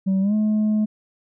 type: tone with pitch glide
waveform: sine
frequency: 191.5 to 213.7 Hz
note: G3 to G#3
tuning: -40 to +50 cents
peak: -14 dBFS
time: 0.06-0.86 s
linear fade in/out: 20 ms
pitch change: +190 cents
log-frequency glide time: 0.21-0.34 s
effects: tanh soft clip ceiling -16 dBFS